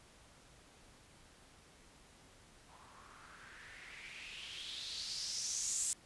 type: noise with low-pass filter sweep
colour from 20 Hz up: violet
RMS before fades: -44 dBFS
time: 2.69-5.93 s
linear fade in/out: 0 ms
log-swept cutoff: 910 to 8000 Hz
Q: 4.4
effects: pink hiss -62 dBFS RMS until 6.05 s + resampled to 24000 Hz